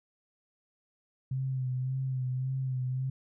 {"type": "tone with vibrato", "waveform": "sine", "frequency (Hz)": 130, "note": "C3", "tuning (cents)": -11, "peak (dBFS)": -29, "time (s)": [1.31, 3.1], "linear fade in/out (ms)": 5, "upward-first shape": "sine", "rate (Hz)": 1.8, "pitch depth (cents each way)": 38, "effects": []}